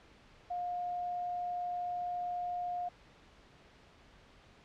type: tone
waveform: sine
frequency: 711 Hz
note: F5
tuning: 31 cents sharp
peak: -34 dBFS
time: 0.5-2.89 s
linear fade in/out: 10 ms
effects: pink hiss -60 dBFS RMS until 4.64 s + low-pass 4000 Hz 12 dB/octave